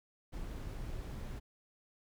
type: noise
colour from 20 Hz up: brown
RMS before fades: -42 dBFS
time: 0.32-1.4 s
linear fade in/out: 20 ms
effects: none